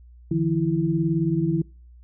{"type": "tone cluster", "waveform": "sine", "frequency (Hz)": [150.9, 169.5, 329.8], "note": ["D3", "E3", "E4"], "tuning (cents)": [47, 49, 1], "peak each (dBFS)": -24, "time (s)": [0.31, 1.62], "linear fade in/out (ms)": 5, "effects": ["noise-tail reverb RT60 0.4 s tail -26 dB re dry", "added 60 Hz sine -45 dBFS peak until 2.03 s"]}